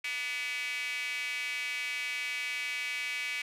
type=tone with high-pass filter; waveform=square; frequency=134.1 Hz; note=C3; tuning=43 cents sharp; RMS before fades=-35 dBFS; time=0.04-3.42 s; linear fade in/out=5 ms; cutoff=2300 Hz; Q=6.7; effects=low-pass 12000 Hz 12 dB/octave